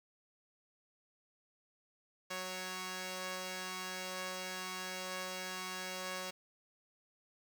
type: tone pair together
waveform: 5% pulse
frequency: 185.02 / 554 Hz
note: F#3 / C#5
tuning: 0 / -1 cents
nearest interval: octave + perfect fifth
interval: 1899 cents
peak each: -32 / -31 dBFS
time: 2.3-6.31 s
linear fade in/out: 10 ms
effects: none